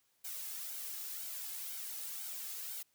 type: noise with flanger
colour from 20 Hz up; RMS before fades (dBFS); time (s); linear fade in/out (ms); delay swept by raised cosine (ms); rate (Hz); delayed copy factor
blue; -43; 0.24-2.83; 10; 1.3 to 2.4; 2; +0.6
effects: white hiss -75 dBFS RMS until 2.94 s